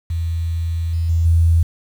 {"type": "tone with level steps", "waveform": "sine", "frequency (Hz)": 83.1, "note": "E2", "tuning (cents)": 15, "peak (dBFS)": [-18, -16, -13, -10], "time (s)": [0.1, 1.63], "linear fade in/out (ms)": 5, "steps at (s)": [0.93, 1.09, 1.25], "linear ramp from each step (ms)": 5, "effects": ["7-bit"]}